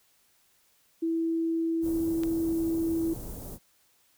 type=tone; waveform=sine; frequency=328.8 Hz; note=E4; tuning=4 cents flat; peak=-25 dBFS; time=1.02-3.14 s; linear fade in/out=10 ms
type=band-stop noise; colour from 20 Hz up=pink; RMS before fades=-40 dBFS; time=1.81-3.59 s; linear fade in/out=50 ms; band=500 to 11000 Hz; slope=12 dB/octave
type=click; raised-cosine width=0.2 ms; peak=-22 dBFS; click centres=2.235 s
effects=white hiss -66 dBFS RMS until 4.17 s